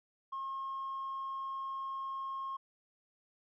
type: tone with tanh clipping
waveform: triangle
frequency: 1077 Hz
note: C6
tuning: 50 cents sharp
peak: -37 dBFS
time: 0.32-2.57 s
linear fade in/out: 10 ms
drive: 5 dB
effects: none